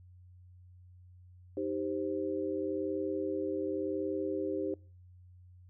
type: chord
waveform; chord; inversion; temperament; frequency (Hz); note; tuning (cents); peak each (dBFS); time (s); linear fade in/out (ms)
sine; C minor; first; equal; 311.1 / 392 / 523.3; Eb4 / G4 / C5; 0 / 0 / 0; -36 / -35 / -38; 1.57-4.74; 2
effects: noise-tail reverb RT60 0.4 s tail -24 dB re dry + added 90 Hz sine -53 dBFS peak until 5.69 s